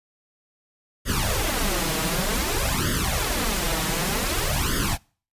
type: noise with flanger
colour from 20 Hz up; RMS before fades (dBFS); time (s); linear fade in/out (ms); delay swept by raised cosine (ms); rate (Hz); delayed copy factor
pink; -24; 1.05-4.98; 50; 0.6 to 6.3; 0.54; +1
effects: noise-tail reverb RT60 0.4 s tail -25 dB re dry + resampled to 32000 Hz